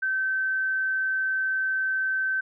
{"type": "tone", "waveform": "sine", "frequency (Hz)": 1542, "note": "G6", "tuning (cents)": -29, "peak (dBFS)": -23, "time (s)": [0.02, 2.41], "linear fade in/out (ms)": 10, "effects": []}